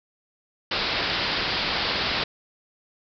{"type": "low-pass noise", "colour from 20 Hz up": "white", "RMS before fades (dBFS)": -26, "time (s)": [0.71, 2.24], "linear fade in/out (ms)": 5, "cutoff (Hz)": 5000, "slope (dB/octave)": 96, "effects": []}